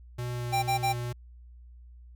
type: tone with vibrato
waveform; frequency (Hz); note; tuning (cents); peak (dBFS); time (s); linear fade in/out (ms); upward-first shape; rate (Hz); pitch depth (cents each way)
square; 121.5; B2; -28; -32; 0.18-1.13; 10; sine; 2.2; 11
type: tone bursts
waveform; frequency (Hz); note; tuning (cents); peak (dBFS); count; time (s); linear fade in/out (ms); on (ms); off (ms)
square; 789; G5; +11; -25; 3; 0.52-0.934; 20; 110; 42
effects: added 60 Hz sine -47 dBFS peak until 2.15 s